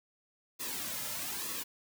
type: noise with flanger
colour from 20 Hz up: white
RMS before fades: -38 dBFS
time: 0.59-1.64 s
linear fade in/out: 20 ms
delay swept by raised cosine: 1.3 to 2.7 ms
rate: 1.1 Hz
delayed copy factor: -0.7
effects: none